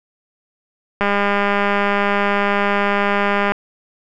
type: click train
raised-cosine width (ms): 0.5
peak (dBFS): -3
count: 508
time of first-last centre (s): 1.01-3.52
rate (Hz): 202
effects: none